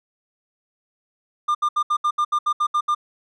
triangle tone bursts, 1200 Hz, D6, 37 cents sharp, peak -15 dBFS, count 11, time 1.48-2.949 s, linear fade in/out 10 ms, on 69 ms, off 71 ms, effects resampled to 24000 Hz

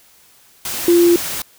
sine tone in noise, 345.2 Hz, F4, 20 cents flat, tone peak -8 dBFS, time 0.88-1.16 s, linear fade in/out 2 ms, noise white, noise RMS -24 dBFS, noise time 0.65-1.42 s, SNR +13 dB, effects white hiss -50 dBFS RMS until 1.58 s

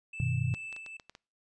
triangle tone with tremolo, 2637 Hz, E7, in tune, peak -37 dBFS, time 0.13-0.97 s, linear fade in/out 5 ms, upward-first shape sine, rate 2.4 Hz, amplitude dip 45%
sine chord, G augmented, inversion none, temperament equal with one note detuned, 95.87 / 123.47 / 155.56 Hz, G2 / B2 / D#3, -38 / 0 / 0 cents, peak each -34 / -29 / -34 dBFS, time 0.2-0.54 s, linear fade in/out 0 ms
clicks, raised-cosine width 0.2 ms, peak -30 dBFS, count 7, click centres 0.546 / 0.727 / 0.764 / 0.863 / 0.998 / 1.096 / 1.151 s
effects noise-tail reverb RT60 0.4 s tail -26 dB re dry + resampled to 22050 Hz

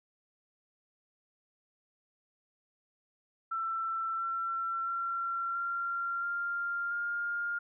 sine tone with pitch steps, 1338 / 1352 / 1366.1 / 1380.4 / 1394.8 / 1409.4 Hz, E6 / E6 / F6 / F6 / F6 / F6, +25 / +43 / -39 / -21 / -3 / +15 cents, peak -31 dBFS, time 3.51-7.59 s, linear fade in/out 10 ms, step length 680 ms, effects none

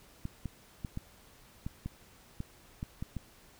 clicks, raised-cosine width 5 ms, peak -24 dBFS, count 10, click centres 0.254 / 0.457 / 0.848 / 0.974 / 1.665 / 1.86 / 2.404 / 2.829 / 3.025 / 3.167 s, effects pink hiss -59 dBFS RMS until 3.59 s

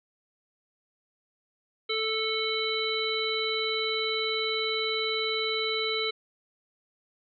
harmonic tone, 440 Hz, A4, in tune, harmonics 1 / 3 / 5 / 7 / 9, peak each -31 / -36 / -33 / -35 / -31 dBFS, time 1.89-6.11 s, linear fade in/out 10 ms, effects none

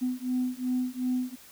sine beating tone pair, 250.9 / 253.6 Hz, B3 / B3, +28 / +46 cents, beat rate 2.7 Hz, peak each -29 dBFS, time 0.01-1.36 s, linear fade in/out 20 ms, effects tanh soft clip ceiling -20 dBFS + white hiss -52 dBFS RMS until 1.51 s

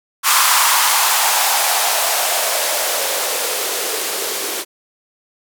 violet noise with band-pass filter sweep, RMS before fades -17 dBFS, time 0.23-4.65 s, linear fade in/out 50 ms, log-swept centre 1100 to 370 Hz, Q 3.7, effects none

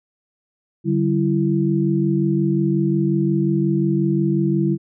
sine tone cluster, 146.5 / 192.1 / 334.2 Hz, D3 / G3 / E4, -4 / -35 / +24 cents, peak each -20 dBFS, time 0.84-4.78 s, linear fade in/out 50 ms, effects none

